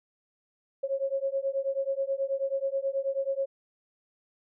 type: beating tone pair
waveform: sine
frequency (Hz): 540 / 549.3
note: C#5 / C#5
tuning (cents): -45 / -16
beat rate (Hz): 9.3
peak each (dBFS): -30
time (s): 0.83-3.46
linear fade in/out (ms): 10
effects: none